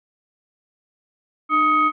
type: tone with frequency modulation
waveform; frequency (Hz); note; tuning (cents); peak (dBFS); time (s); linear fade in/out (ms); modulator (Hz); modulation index
sine; 1257; D#6; +17; -14; 1.49-1.92; 50; 955; 0.58
effects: none